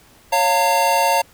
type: chord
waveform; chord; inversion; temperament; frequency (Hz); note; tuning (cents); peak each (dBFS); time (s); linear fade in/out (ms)
square; Bb minor; first; equal with one note detuned; 554.4 / 698.5 / 909.5; Db5 / F5 / Bb5; 0 / 0 / -43; -22 / -21 / -17; 0.32-1.22; 10
effects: pink hiss -50 dBFS RMS until 1.33 s